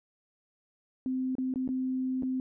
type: tone with dropouts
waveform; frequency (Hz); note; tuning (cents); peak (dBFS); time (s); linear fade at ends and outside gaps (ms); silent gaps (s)
sine; 258.7; C4; -19; -28; 1.06-2.4; 1; 1.353-1.383 / 1.539-1.558 / 1.677-1.689 / 2.224-2.232
effects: none